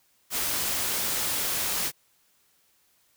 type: noise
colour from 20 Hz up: white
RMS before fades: -28 dBFS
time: 0.3-1.92 s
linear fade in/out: 50 ms
effects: white hiss -66 dBFS RMS until 3.16 s